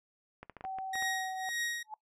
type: clicks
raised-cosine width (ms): 0.5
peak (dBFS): -30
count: 8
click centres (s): 0.43 / 0.497 / 0.567 / 0.609 / 0.65 / 0.786 / 0.955 / 1.024
type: tone with pitch glide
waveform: sine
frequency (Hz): 764 to 754.4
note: G5 to F#5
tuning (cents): -45 to +33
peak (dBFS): -36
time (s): 0.64-1.49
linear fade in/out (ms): 0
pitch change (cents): -22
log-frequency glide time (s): 1.13-1.22
type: tone with tremolo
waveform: sawtooth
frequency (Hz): 1885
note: A#6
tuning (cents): +19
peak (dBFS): -28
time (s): 0.93-1.83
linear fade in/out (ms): 5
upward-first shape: triangle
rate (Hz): 1.8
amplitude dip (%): 90
type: tone with exponential growth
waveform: sine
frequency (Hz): 861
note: A5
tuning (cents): -38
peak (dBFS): -35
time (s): 1.84-1.94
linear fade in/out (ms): 2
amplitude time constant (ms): 20
effects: noise-tail reverb RT60 0.1 s tail -20 dB re dry + low-pass 11000 Hz 12 dB/octave